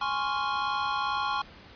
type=chord; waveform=square; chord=Db major seventh; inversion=second; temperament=equal; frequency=830.6 / 1046.5 / 1108.7 / 1396.9 Hz; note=Ab5 / C6 / Db6 / F6; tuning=0 / 0 / 0 / 0 cents; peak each=-33 / -34 / -32 / -35 dBFS; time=0.01-1.42 s; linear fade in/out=5 ms; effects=pink hiss -50 dBFS RMS until 1.75 s + resampled to 11025 Hz